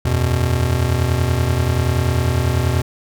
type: chord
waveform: square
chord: E suspended second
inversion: none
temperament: just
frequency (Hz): 82.41 / 92.71 / 123.61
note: E2 / F#2 / B2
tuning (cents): 0 / +4 / +2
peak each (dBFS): -20 / -23 / -19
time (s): 0.05-2.82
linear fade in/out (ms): 5
effects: none